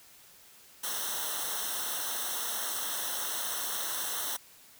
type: noise with comb filter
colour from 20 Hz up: white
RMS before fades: -34 dBFS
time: 0.83-4.37 s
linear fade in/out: 10 ms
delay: 0.42 ms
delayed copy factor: -0.95
effects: white hiss -56 dBFS RMS until 4.79 s